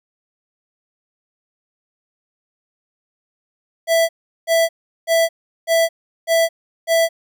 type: tone bursts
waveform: square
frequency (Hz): 661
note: E5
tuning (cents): +5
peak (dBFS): -13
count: 6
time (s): 3.87-7.09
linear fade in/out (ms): 50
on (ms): 220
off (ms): 380
effects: none